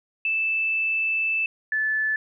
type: tone pair in turn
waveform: sine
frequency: 2637 / 1740.4 Hz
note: E7 / A6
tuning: 0 / -19 cents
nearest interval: perfect fifth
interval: 719 cents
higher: first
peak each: -21 dBFS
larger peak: neither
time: 0.25-1.46 / 1.72-2.16 s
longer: first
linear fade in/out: 2 ms
effects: none